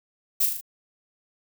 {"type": "noise with echo", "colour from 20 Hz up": "violet", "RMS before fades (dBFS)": -21, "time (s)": [0.4, 0.46], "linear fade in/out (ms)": 10, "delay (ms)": 38, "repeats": 4, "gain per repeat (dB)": -4, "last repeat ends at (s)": 0.612, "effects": []}